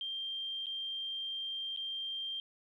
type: tone with dropouts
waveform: sine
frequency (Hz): 3175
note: G7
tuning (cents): +21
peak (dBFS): -36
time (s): 0.01-2.4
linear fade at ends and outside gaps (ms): 1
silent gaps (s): 0.659-0.667 / 1.763-1.772
effects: 12-bit